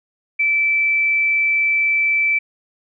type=tone; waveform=sine; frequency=2322 Hz; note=D7; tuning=20 cents flat; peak=-14 dBFS; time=0.39-2.39 s; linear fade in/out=10 ms; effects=none